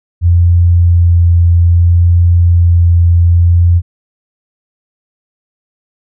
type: tone with vibrato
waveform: sine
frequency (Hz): 86.2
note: F2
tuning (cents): -22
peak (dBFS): -4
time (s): 0.21-3.82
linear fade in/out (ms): 50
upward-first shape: sine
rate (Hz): 0.62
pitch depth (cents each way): 10
effects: none